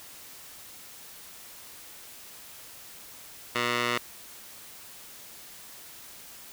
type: tone with band-pass filter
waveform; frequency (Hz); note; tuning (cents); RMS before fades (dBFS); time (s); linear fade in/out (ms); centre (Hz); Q
15% pulse; 120.6; B2; -41; -28; 3.55-3.98; 5; 2200; 0.89
effects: white hiss -47 dBFS RMS until 6.52 s

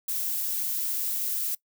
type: noise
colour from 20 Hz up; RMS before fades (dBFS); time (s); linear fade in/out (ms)
violet; -29; 0.08-1.55; 5
effects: noise-tail reverb RT60 0.1 s tail -22 dB re dry

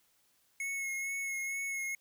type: tone with vibrato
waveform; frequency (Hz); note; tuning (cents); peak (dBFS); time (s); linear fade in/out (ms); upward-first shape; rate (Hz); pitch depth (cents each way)
square; 2183; C#7; -27; -35; 0.6-1.95; 2; sine; 2.2; 21
effects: white hiss -71 dBFS RMS until 2 s

